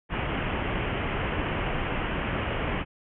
pink low-pass noise, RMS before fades -29 dBFS, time 0.09-2.85 s, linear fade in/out 50 ms, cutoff 3100 Hz, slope 96 dB/octave, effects none

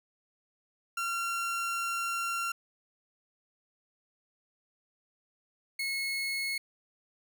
30% pulse tone pair in turn, 1373 / 2180 Hz, F6 / C#7, -30 / -29 cents, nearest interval minor sixth, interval 801 cents, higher second, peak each -28 dBFS, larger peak neither, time 0.97-2.52 / 5.79-6.58 s, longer first, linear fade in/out 5 ms, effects none

